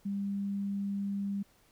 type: tone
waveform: sine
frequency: 199.4 Hz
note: G3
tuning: 30 cents sharp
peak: -31 dBFS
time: 0.05-1.43 s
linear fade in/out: 10 ms
effects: pink hiss -66 dBFS RMS until 1.71 s